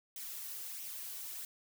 blue noise with flanger, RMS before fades -44 dBFS, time 0.16-1.45 s, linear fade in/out 2 ms, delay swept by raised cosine 0.33 to 2.73 ms, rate 1.5 Hz, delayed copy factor +0.5, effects none

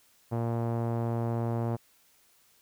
sawtooth tone with low-pass filter, 116.54 Hz, A#2, in tune, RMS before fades -30 dBFS, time 0.31-1.77 s, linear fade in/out 20 ms, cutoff 810 Hz, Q 1.3, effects white hiss -64 dBFS RMS until 2.61 s

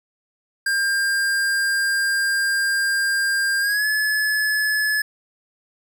square tone with pitch glide, 1600 to 1714.8 Hz, G6 to A6, +35 to -45 cents, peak -19 dBFS, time 0.66-5.02 s, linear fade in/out 5 ms, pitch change +120 cents, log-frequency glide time 3.6-3.86 s, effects none

